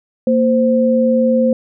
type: tone pair together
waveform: sine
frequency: 231.3 / 519.8 Hz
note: A#3 / C5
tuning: -13 / -11 cents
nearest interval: octave + major second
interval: 1402 cents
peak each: -13 dBFS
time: 0.27-1.53 s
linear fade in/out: 2 ms
effects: none